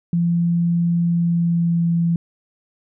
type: tone with pitch glide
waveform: sine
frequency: 170.9 to 168.84 Hz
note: F3 to E3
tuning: -37 to +42 cents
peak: -15 dBFS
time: 0.13-2.16 s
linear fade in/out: 2 ms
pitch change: -21 cents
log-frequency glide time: 1.05-1.94 s
effects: none

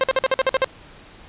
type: tone bursts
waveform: sawtooth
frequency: 528 Hz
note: C5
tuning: 16 cents sharp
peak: -11 dBFS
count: 9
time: 0.01-0.644 s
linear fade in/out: 0 ms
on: 26 ms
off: 50 ms
effects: pink hiss -45 dBFS RMS until 1.28 s + resampled to 8000 Hz

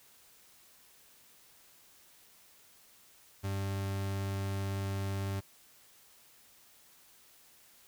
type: tone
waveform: 40% pulse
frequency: 98 Hz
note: G2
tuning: in tune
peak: -32 dBFS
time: 3.43-5.41 s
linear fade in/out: 20 ms
effects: white hiss -61 dBFS RMS until 7.87 s

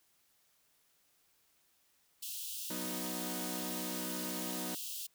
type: high-pass noise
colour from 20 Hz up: white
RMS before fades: -42 dBFS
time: 2.22-5.07 s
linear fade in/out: 10 ms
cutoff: 2700 Hz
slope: 96 dB/octave
type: chord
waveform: sawtooth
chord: B major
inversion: second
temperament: equal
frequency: 185 / 246.9 / 311.1 Hz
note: F#3 / B3 / D#4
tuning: 0 / 0 / 0 cents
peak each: -40 dBFS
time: 2.7-4.75 s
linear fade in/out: 5 ms
effects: white hiss -72 dBFS RMS until 5.14 s

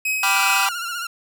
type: tone with tremolo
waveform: 45% pulse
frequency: 2539 Hz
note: D#7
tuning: 34 cents sharp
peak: -19 dBFS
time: 0.05-0.66 s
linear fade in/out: 5 ms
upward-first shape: triangle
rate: 4.8 Hz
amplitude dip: 35%
type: chord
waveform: sawtooth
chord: G dominant seventh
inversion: none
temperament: equal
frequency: 784 / 987.8 / 1174.7 / 1396.9 Hz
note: G5 / B5 / D6 / F6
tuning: 0 / 0 / 0 / 0 cents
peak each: -20 dBFS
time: 0.23-0.69 s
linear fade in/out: 2 ms
type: tone with vibrato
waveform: sawtooth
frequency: 1396.9 Hz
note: F6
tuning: in tune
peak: -22 dBFS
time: 0.35-1.07 s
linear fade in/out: 5 ms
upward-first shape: sine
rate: 15 Hz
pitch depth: 58 cents each way
effects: none

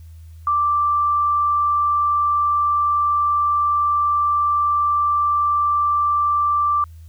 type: tone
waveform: sine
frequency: 1174.7 Hz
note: D6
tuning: in tune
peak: -15 dBFS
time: 0.47-6.84 s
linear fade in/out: 2 ms
effects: added 81 Hz sine -37 dBFS peak until 7.08 s + white hiss -60 dBFS RMS until 7.08 s

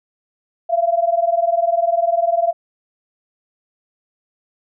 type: tone pair together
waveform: sine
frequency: 670 / 690 Hz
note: E5 / F5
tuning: +28 / -21 cents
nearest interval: minor second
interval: 51 cents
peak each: -17 dBFS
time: 0.69-2.53 s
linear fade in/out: 20 ms
effects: none

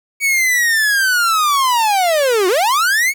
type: linear two-way sweep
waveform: 45% pulse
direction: down then up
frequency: 2258 to 349.2 to 2258 Hz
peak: -12 dBFS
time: 0.2-3.14 s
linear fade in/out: 50 ms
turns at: 2.48 s
effects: 8-bit

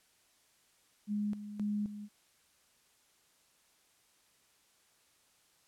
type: tone with tremolo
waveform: sine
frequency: 207.7 Hz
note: G#3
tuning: in tune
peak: -31 dBFS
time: 1.07-2.09 s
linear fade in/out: 50 ms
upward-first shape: square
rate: 1.9 Hz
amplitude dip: 70%
effects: white hiss -69 dBFS RMS until 5.67 s + low-pass 11000 Hz 12 dB/octave

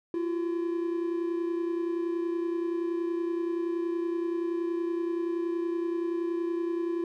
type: tone pair together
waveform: triangle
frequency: 339.4 / 370 Hz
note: F4 / F#4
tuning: -49 / 0 cents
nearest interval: minor second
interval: 149 cents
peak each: -26 / -34 dBFS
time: 0.14-7.04 s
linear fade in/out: 2 ms
effects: none

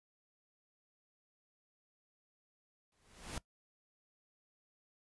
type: noise with exponential growth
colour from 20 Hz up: pink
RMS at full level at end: -40 dBFS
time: 2.92-3.38 s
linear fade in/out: 2 ms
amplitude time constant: 99 ms
effects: noise-tail reverb RT60 0.1 s tail -20 dB re dry + resampled to 24000 Hz

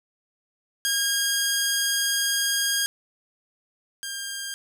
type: tone pair in turn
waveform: 10% pulse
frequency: 1625 / 1605.4 Hz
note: G#6 / G6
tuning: -38 / +41 cents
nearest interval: unison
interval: 21 cents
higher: first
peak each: -13 / -22 dBFS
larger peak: first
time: 0.85-2.86 / 4.03-4.54 s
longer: first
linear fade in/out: 0 ms
effects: none

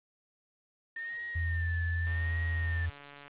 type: tone with vibrato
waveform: sine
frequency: 1812 Hz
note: A#6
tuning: 50 cents flat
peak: -36 dBFS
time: 0.96-2.86 s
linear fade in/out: 5 ms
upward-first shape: sine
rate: 0.85 Hz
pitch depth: 71 cents each way
type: tone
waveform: sine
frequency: 83.7 Hz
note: E2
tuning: 27 cents sharp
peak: -29 dBFS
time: 1.35-2.9 s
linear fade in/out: 10 ms
type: click train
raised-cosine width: 0.3 ms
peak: -33 dBFS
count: 174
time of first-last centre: 2.07-3.28 s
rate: 143 Hz
effects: resampled to 8000 Hz + 9-bit

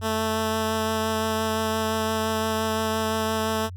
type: tone with vibrato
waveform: 10% pulse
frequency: 220 Hz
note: A3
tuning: in tune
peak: -15 dBFS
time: 0.01-3.7 s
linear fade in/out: 50 ms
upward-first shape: sine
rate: 5.8 Hz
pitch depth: 10 cents each way
effects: added 91 Hz sine -34 dBFS peak until 3.76 s

